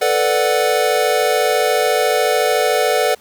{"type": "chord", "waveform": "square", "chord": "B minor seventh", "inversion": "third", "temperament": "equal", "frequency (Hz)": [440, 493.9, 587.3, 740], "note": ["A4", "B4", "D5", "F#5"], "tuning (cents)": [0, 0, 0, 0], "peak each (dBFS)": -20, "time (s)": [0.01, 3.15], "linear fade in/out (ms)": 10, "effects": ["pink hiss -48 dBFS RMS until 3.2 s", "high-pass 80 Hz 12 dB/octave"]}